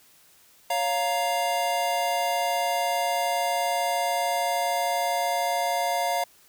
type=chord; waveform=square; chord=Bb minor; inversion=first; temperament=just; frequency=559.4 / 699.2 / 932.3 Hz; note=Db5 / F5 / Bb5; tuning=+16 / +2 / 0 cents; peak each=-32 / -26 / -30 dBFS; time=0.7-6.24 s; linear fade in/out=5 ms; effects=white hiss -57 dBFS RMS until 6.48 s